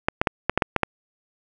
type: clicks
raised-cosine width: 0.5 ms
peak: -3 dBFS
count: 8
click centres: 0.085 / 0.215 / 0.272 / 0.496 / 0.576 / 0.622 / 0.763 / 0.833 s
effects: none